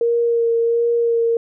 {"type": "tone with vibrato", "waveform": "sine", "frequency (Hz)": 466.2, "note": "A#4", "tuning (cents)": 0, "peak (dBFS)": -14, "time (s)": [0.01, 1.37], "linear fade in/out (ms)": 2, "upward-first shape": "sine", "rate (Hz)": 1.4, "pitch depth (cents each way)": 16, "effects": []}